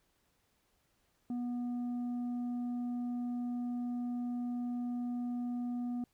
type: tone with tanh clipping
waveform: triangle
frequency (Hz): 243.3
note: B3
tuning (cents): -26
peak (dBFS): -35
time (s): 1.3-6.04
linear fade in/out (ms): 2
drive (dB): 9
effects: pink hiss -75 dBFS RMS until 6.13 s